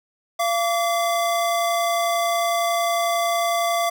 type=tone pair together; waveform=square; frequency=685 / 1152 Hz; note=F5 / D6; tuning=-34 / -34 cents; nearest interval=major sixth; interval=900 cents; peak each=-21 / -26 dBFS; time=0.39-3.9 s; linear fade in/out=10 ms; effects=none